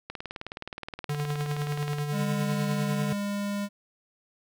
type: click train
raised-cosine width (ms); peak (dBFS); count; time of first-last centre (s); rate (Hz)
0.3; -20; 37; 0.1-1.985; 19.1
type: tone with tremolo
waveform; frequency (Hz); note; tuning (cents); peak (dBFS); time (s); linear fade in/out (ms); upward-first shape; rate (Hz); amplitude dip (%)
square; 146.83; D3; 0; -27; 1.09-3.13; 5; sine; 10; 45
type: tone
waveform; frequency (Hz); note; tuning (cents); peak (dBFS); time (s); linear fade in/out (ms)
square; 202.7; G#3; -42; -29; 2.11-3.69; 50
effects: none